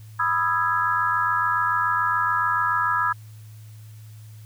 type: chord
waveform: sine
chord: E major seventh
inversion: second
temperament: equal with one note detuned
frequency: 987.8 / 1244.5 / 1331.5 / 1661.2 Hz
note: B5 / D#6 / E6 / G#6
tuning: 0 / 0 / +17 / 0 cents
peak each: -25 dBFS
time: 0.19-3.13 s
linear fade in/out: 10 ms
effects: added 108 Hz sine -40 dBFS peak until 4.45 s + white hiss -56 dBFS RMS until 4.45 s